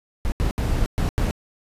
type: noise bursts at uneven times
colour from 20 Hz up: brown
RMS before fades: -21 dBFS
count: 5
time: 0.25-0.32 / 0.4-0.51 / 0.58-0.86 / 0.98-1.09 / 1.18-1.31 s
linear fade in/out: 0 ms
effects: resampled to 32000 Hz